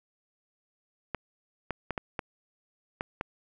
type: clicks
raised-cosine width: 0.5 ms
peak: -16 dBFS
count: 7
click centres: 1.147 / 1.707 / 1.907 / 1.978 / 2.192 / 3.009 / 3.211 s
effects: none